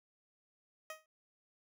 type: tone with exponential decay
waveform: 15% pulse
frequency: 628 Hz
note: D#5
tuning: 16 cents sharp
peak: -34 dBFS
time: 0.9-1.06 s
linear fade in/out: 2 ms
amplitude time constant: 34 ms
effects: none